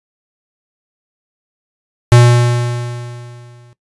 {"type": "tone with exponential decay", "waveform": "square", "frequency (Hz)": 120.6, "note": "B2", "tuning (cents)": -41, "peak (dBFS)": -3, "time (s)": [2.12, 3.73], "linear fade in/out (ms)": 0, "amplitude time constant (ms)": 350, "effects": ["noise-tail reverb RT60 0.1 s tail -17 dB re dry", "resampled to 24000 Hz"]}